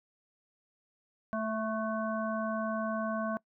harmonic tone with a mistuned harmonic, 220 Hz, A3, in tune, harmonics 1 / 3 / 5 / 7, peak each -34 / -34 / -38 / -41 dBFS, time 1.33-3.37 s, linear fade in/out 0 ms, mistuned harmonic 7, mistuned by -32 cents, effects noise-tail reverb RT60 0.1 s tail -23 dB re dry

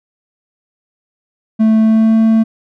triangle tone with pitch glide, 220 to 222.9 Hz, A3 to A3, 0 to +23 cents, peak -5 dBFS, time 1.59-2.44 s, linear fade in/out 20 ms, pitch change +23 cents, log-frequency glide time 1.8-2.17 s, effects none

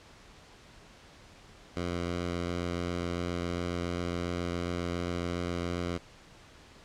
10% pulse tone with vibrato, 87.31 Hz, F2, in tune, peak -23 dBFS, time 1.76-5.98 s, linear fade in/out 10 ms, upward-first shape triangle, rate 2.8 Hz, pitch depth 10 cents each way, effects pink hiss -54 dBFS RMS until 6.84 s + low-pass 6000 Hz 12 dB/octave

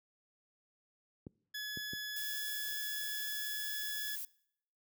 clicks, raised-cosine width 3 ms, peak -31 dBFS, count 3, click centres 1.268 / 1.773 / 1.934 s
20% pulse tone, 1700 Hz, G#6, 40 cents sharp, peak -34 dBFS, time 1.54-4.16 s, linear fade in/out 10 ms
violet noise, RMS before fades -42 dBFS, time 2.16-4.25 s, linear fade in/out 2 ms
effects noise-tail reverb RT60 0.7 s tail -23 dB re dry + high-pass 100 Hz 12 dB/octave

